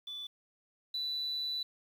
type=tone pair in turn; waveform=sine; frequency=3481 / 3975 Hz; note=A7 / B7; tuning=-19 / +10 cents; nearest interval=major second; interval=229 cents; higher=second; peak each=-39 / -32 dBFS; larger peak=second; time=0.07-0.27 / 0.94-1.63 s; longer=second; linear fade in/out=5 ms; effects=tanh soft clip ceiling -29 dBFS + 10-bit

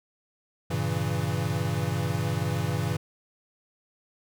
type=chord; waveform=square; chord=G diminished seventh; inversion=none; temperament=equal; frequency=98 / 116.54 / 138.59 / 164.81 Hz; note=G2 / Bb2 / Db3 / Fb3; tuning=0 / 0 / 0 / 0 cents; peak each=-32 dBFS; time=0.7-2.97 s; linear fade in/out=10 ms; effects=none

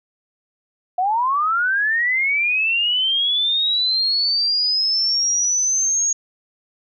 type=linear sweep; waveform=sine; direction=up; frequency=704 to 6645 Hz; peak=-16 dBFS; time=0.98-6.13 s; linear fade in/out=5 ms; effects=none

